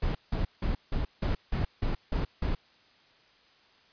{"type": "noise bursts", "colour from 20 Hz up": "brown", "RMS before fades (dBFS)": -28, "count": 9, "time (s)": [0.02, 2.55], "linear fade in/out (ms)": 5, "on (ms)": 130, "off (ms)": 170, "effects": ["white hiss -61 dBFS RMS until 3.92 s", "resampled to 11025 Hz"]}